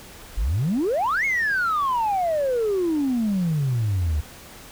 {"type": "exponential two-way sweep", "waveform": "sine", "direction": "up then down", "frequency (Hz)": [43, 2210, 71.4], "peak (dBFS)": -18, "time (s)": [0.37, 4.21], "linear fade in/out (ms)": 10, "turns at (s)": 1.25, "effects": ["tanh soft clip ceiling -17 dBFS", "pink hiss -43 dBFS RMS until 4.71 s"]}